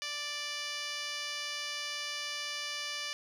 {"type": "tone with band-pass filter", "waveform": "15% pulse", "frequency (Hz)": 587.3, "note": "D5", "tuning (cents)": 0, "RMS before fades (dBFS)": -38, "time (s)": [0.02, 3.13], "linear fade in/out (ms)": 0, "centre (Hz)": 4000, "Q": 4.7, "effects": []}